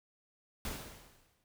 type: noise with exponential decay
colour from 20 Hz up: pink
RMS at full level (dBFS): -38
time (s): 0.65-1.44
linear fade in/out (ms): 1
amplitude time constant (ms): 170
effects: none